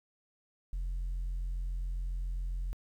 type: tone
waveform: sine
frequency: 43.65 Hz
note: F1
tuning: in tune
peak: -30 dBFS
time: 0.73-2.73 s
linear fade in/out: 0 ms
effects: tanh soft clip ceiling -31 dBFS + 11-bit